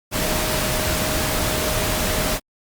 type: tone in noise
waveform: sine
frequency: 622.3 Hz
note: D#5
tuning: in tune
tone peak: -29 dBFS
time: 0.11-2.4 s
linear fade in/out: 50 ms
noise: pink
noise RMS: -22 dBFS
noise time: 0.11-2.4 s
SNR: -10 dB
effects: Opus 48 kbps